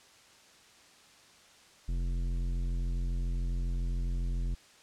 triangle tone with tanh clipping, 43.65 Hz, F1, in tune, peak -31 dBFS, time 1.88-4.55 s, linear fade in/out 10 ms, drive 17 dB, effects white hiss -58 dBFS RMS until 4.82 s + low-pass 7000 Hz 12 dB/octave

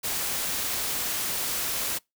white noise, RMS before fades -29 dBFS, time 0.03-1.99 s, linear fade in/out 20 ms, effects noise-tail reverb RT60 0.2 s tail -26 dB re dry

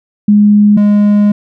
sine / triangle tone pair in turn, 207.4 / 206.5 Hz, G#3 / G#3, -2 / -10 cents, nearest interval unison, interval 8 cents, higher first, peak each -3 dBFS, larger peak neither, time 0.28-0.77 / 0.77-1.32 s, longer second, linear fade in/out 5 ms, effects none

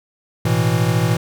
square chord, A suspended second, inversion none, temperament equal with one note detuned, 110 / 123.47 / 164.24 Hz, A2 / B2 / E3, 0 / 0 / -6 cents, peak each -20 dBFS, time 0.45-1.17 s, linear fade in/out 5 ms, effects none

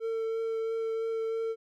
triangle tone with vibrato, 450.1 Hz, A4, 39 cents sharp, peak -27 dBFS, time 0-1.56 s, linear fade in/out 50 ms, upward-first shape triangle, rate 3 Hz, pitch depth 12 cents each way, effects none

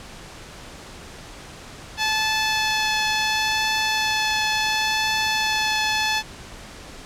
10% pulse tone with vibrato, 867 Hz, A5, 26 cents flat, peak -11 dBFS, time 1.97-6.23 s, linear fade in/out 50 ms, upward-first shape triangle, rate 0.71 Hz, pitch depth 9 cents each way, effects pink hiss -40 dBFS RMS until 7.05 s + low-pass 8000 Hz 12 dB/octave

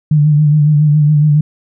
sine tone with vibrato, 149.8 Hz, D3, 35 cents sharp, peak -6 dBFS, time 0.11-1.41 s, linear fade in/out 5 ms, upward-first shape sine, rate 7.2 Hz, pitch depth 43 cents each way, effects none

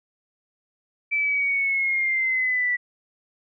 sine linear sweep, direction down, 2326 to 1955 Hz, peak -20 dBFS, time 1.11-2.77 s, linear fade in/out 20 ms, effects none

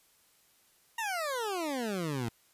20% pulse exponential sweep, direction down, 945 to 110.3 Hz, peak -27 dBFS, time 0.98-2.29 s, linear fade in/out 5 ms, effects white hiss -66 dBFS RMS until 2.53 s + resampled to 32000 Hz

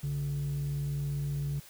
sine tone pair together, 61.9 / 143.03 Hz, B1 / D3, +5 / -45 cents, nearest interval octave + major second, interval 1450 cents, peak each -38 / -28 dBFS, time 0.03-1.6 s, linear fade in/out 10 ms, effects tanh soft clip ceiling -28 dBFS + white hiss -53 dBFS RMS until 1.69 s

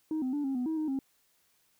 sine tone with pitch steps, 313.2 / 257.4 / 291.3 / 270 / 248.7 / 318.9 / 309.9 / 269.3 Hz, D#4 / C4 / D4 / C#4 / B3 / D#4 / D#4 / C#4, +11 / -28 / -14 / -45 / +12 / +43 / -7 / -50 cents, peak -27 dBFS, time 0.11-0.99 s, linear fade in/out 2 ms, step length 110 ms, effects tanh soft clip ceiling -27 dBFS + white hiss -70 dBFS RMS until 1.79 s

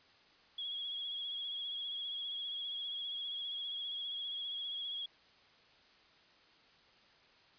sine tone with vibrato, 3322 Hz, G#7, in tune, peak -38 dBFS, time 0.58-5.06 s, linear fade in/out 5 ms, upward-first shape triangle, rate 15 Hz, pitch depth 46 cents each way, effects white hiss -64 dBFS RMS until 7.58 s + resampled to 11025 Hz

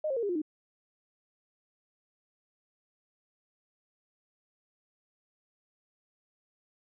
sine tone with pitch steps, 615 / 535.4 / 466.1 / 405.7 / 353.2 / 307.5 Hz, D#5 / C5 / A#4 / G#4 / F4 / D#4, -20 / +40 / 0 / -41 / +20 / -20 cents, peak -28 dBFS, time 0.04-0.418 s, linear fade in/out 5 ms, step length 63 ms, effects none

